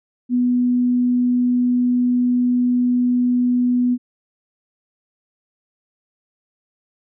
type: tone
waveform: sine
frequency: 246.6 Hz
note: B3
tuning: 2 cents flat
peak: -14 dBFS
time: 0.29-3.98 s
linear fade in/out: 50 ms
effects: none